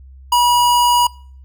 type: tone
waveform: square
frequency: 968 Hz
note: B5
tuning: 35 cents flat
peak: -11 dBFS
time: 0.32-1.07 s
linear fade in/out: 5 ms
effects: noise-tail reverb RT60 0.5 s tail -24 dB re dry + added 66 Hz sine -37 dBFS peak until 1.44 s